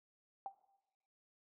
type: tone with exponential decay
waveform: sine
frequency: 784 Hz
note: G5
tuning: in tune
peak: -36 dBFS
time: 0.46-0.55 s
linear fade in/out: 1 ms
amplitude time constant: 18 ms
effects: noise-tail reverb RT60 1.0 s tail -17 dB re dry